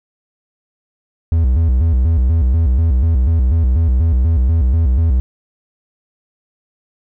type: tone with vibrato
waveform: triangle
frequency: 72 Hz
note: D2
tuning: 34 cents flat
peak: -8 dBFS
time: 1.32-5.2 s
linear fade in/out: 0 ms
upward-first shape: square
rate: 4.1 Hz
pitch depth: 230 cents each way
effects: none